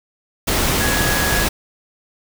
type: tone in noise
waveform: sine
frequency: 1671 Hz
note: G#6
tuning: 10 cents sharp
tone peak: -22 dBFS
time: 0.8-1.45 s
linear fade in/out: 10 ms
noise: pink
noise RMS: -18 dBFS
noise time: 0.47-1.49 s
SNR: -7 dB
effects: none